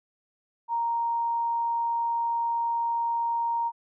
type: tone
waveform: sine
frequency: 932.3 Hz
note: A#5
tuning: in tune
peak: -24 dBFS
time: 0.68-3.72 s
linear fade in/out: 50 ms
effects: none